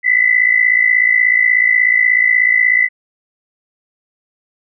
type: tone pair together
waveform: sine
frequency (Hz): 1975.5 / 2032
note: B6 / B6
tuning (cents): 0 / +49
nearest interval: unison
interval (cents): 49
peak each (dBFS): -12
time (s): 0.03-2.89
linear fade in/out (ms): 50
effects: none